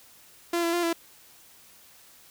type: tone with pitch steps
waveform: sawtooth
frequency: 342.7 / 336.8 / 347.7 / 335.4 Hz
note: F4 / E4 / F4 / E4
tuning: -33 / +37 / -8 / +30 cents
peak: -20 dBFS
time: 0.53-0.93 s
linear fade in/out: 5 ms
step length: 100 ms
effects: white hiss -54 dBFS RMS until 2.3 s